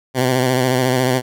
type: tone with vibrato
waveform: 10% pulse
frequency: 127.9 Hz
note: C3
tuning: 39 cents flat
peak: -6 dBFS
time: 0.14-1.22 s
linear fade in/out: 50 ms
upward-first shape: sine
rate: 14 Hz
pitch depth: 47 cents each way
effects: none

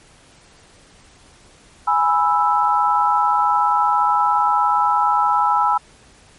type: chord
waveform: sine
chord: E major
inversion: first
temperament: equal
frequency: 830.6 / 987.8 / 1318.5 Hz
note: G#5 / B5 / E6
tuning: 0 / 0 / 0 cents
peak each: -18 dBFS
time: 1.87-5.78 s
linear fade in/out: 10 ms
effects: pink hiss -49 dBFS RMS until 6.38 s + MP3 48 kbps

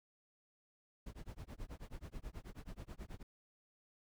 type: noise with tremolo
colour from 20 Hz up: brown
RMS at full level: -45 dBFS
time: 1.06-3.23 s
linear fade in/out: 5 ms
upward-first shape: sine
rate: 9.3 Hz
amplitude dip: 100%
effects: none

